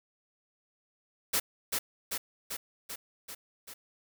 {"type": "noise with echo", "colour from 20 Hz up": "white", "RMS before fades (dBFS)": -28, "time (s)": [1.33, 1.4], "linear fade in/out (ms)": 10, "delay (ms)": 390, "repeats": 6, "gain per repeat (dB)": -3, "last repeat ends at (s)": 3.74, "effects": []}